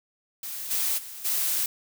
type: noise with level steps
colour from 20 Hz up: blue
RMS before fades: -35 / -26 / -40 / -26 dBFS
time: 0.43-1.66 s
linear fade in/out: 2 ms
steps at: 0.7 / 0.97 / 1.24 s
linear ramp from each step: 20 ms
effects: none